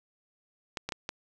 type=clicks; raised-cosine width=0.2 ms; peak=-16 dBFS; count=4; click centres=0.772 / 0.89 / 0.922 / 1.091 s; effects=none

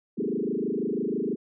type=tone with frequency modulation; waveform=sine; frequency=318.6 Hz; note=D#4; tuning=41 cents sharp; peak=-25 dBFS; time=0.17-1.36 s; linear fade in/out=20 ms; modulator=26.1 Hz; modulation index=4.5; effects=none

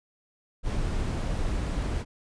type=noise; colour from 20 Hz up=brown; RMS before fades=-28 dBFS; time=0.63-2.05 s; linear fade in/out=50 ms; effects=resampled to 22050 Hz

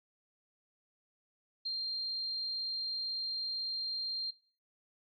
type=tone; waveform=sine; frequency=4186 Hz; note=C8; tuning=in tune; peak=-33 dBFS; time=1.65-4.31 s; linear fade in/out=10 ms; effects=noise-tail reverb RT60 0.4 s tail -19 dB re dry + MP3 32 kbps

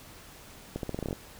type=accelerating click train; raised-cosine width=2 ms; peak=-19 dBFS; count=10; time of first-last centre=0.76-1.129 s; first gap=72 ms; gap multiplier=0.85; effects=pink hiss -50 dBFS RMS until 1.39 s

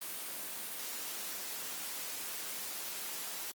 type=noise; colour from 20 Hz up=white; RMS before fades=-41 dBFS; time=0.01-3.52 s; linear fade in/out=10 ms; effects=high-pass 200 Hz 12 dB/octave + Opus 24 kbps

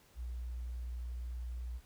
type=tone; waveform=sine; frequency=60.5 Hz; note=B1; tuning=35 cents flat; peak=-38 dBFS; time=0.15-1.81 s; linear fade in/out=50 ms; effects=pink hiss -65 dBFS RMS until 1.85 s

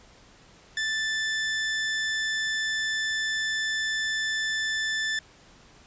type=tone; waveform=sawtooth; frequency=1760 Hz; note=A6; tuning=in tune; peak=-22 dBFS; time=0.77-5.19 s; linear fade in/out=2 ms; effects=pink hiss -54 dBFS RMS until 5.86 s + resampled to 16000 Hz

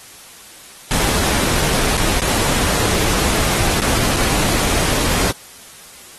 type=noise with dropouts; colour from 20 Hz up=pink; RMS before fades=-18 dBFS; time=0.91-5.31 s; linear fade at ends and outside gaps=0 ms; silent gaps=1.97-1.977 / 2.199-2.219 / 3.801-3.818 / 4.162-4.167 s; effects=white hiss -40 dBFS RMS until 6.18 s + AAC 32 kbps

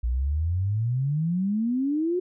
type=exponential sweep; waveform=sine; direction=up; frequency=57.1 to 370 Hz; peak=-22 dBFS; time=0.03-2.2 s; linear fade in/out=10 ms; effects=none

